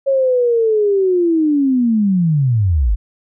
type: linear sweep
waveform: sine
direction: down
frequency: 551 to 43.73 Hz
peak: -11 dBFS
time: 0.06-2.96 s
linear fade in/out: 20 ms
effects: none